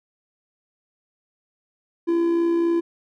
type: tone with amplitude modulation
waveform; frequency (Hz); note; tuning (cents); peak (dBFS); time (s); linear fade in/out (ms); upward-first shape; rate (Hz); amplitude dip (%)
triangle; 338.3; E4; +45; -14; 2.07-2.81; 20; sine; 63.9; 35
effects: none